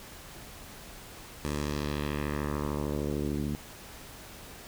10% pulse tone with low-pass filter sweep, 73.42 Hz, D2, in tune, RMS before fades -32 dBFS, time 1.45-3.55 s, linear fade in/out 0 ms, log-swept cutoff 10000 to 220 Hz, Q 1.5, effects pink hiss -47 dBFS RMS until 4.67 s

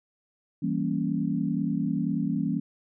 sine chord, E diminished seventh, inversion none, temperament equal with one note detuned, 164.81 / 195.09 / 233.1 / 277.2 Hz, E3 / G3 / Bb3 / Db4, 0 / -8 / 0 / 0 cents, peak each -30 dBFS, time 0.62-2.6 s, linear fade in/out 10 ms, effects none

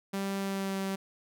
sawtooth tone with pitch glide, 196 to 193.53 Hz, G3 to G3, 0 to -22 cents, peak -27 dBFS, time 0.13-0.96 s, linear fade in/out 10 ms, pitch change -22 cents, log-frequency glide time 0.39-0.78 s, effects none

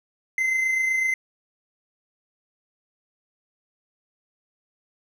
triangle tone pair together, 2038 / 2066 Hz, C7 / C7, -46 / -22 cents, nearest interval unison, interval 24 cents, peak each -31 / -19 dBFS, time 0.38-1.14 s, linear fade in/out 2 ms, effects none

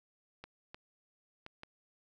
clicks, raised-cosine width 0.3 ms, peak -30 dBFS, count 4, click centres 0.44 / 0.745 / 1.464 / 1.634 s, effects none

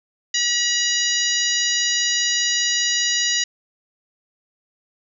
harmonic tone, 965 Hz, B5, 40 cents flat, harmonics 2 / 3 / 4 / 5 / 6 / 7, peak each -25 / -25 / -25 / -25 / -25 / -25 dBFS, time 0.34-3.44 s, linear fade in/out 5 ms, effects none

